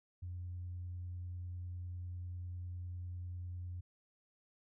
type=tone; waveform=sine; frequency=89 Hz; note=F2; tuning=33 cents sharp; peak=-40 dBFS; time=0.22-3.81 s; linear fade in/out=10 ms; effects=tanh soft clip ceiling -36 dBFS